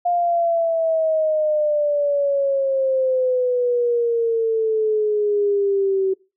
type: exponential sweep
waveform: sine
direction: down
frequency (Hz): 707 to 380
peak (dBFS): -16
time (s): 0.05-6.14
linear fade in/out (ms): 10
effects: noise-tail reverb RT60 0.3 s tail -24 dB re dry